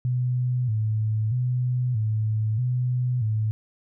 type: tone with vibrato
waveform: sine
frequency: 116.54 Hz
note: A#2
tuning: in tune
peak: -21 dBFS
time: 0.05-3.51 s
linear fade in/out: 0 ms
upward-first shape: square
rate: 0.79 Hz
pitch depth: 120 cents each way
effects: none